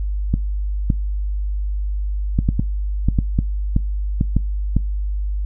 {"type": "clicks", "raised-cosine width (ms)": 5, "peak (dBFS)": -4, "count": 12, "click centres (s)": [0.34, 0.902, 2.389, 2.489, 2.595, 3.086, 3.188, 3.389, 3.764, 4.211, 4.366, 4.766], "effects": ["noise-tail reverb RT60 0.3 s tail -25 dB re dry", "added 50 Hz sine -19 dBFS peak until 5.45 s"]}